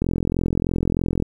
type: click train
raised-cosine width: 3 ms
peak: -8 dBFS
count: 53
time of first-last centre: 0.02-1.224 s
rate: 43.2 Hz
effects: 8-bit